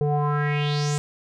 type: tone with low-pass filter sweep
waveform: square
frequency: 146.83 Hz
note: D3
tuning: in tune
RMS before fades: -23 dBFS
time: 0.01-0.98 s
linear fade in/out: 0 ms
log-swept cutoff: 510 to 8200 Hz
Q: 4.5
effects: none